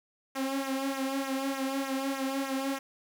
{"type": "tone with flanger", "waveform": "sawtooth", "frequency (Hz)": 270, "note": "C#4", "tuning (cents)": -45, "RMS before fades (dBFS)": -32, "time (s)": [0.35, 2.79], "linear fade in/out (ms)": 10, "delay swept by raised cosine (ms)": [0.22, 3.22], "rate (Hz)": 3.3, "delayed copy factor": -0.8, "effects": []}